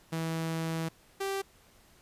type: tone pair in turn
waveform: sawtooth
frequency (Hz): 162.9 / 391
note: E3 / G4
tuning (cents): -20 / -4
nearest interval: octave + minor third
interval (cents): 1516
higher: second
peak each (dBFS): -27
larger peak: neither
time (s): 0.12-0.89 / 1.2-1.42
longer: first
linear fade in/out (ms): 10
effects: pink hiss -61 dBFS RMS until 2.01 s + resampled to 32000 Hz